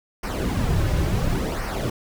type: noise with flanger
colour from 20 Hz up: brown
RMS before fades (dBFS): -23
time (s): 0.23-1.9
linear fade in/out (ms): 5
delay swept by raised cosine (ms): 0.27 to 4.47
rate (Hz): 0.71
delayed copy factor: -0.65
effects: none